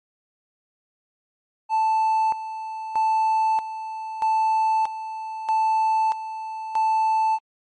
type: tone with tremolo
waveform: triangle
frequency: 880 Hz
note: A5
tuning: in tune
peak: -15 dBFS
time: 1.69-7.39 s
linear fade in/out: 50 ms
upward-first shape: square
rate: 0.79 Hz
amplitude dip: 75%
effects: tanh soft clip ceiling -11 dBFS + MP3 48 kbps